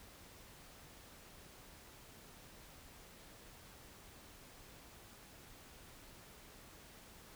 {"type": "silence", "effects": ["pink hiss -58 dBFS RMS until 7.35 s"]}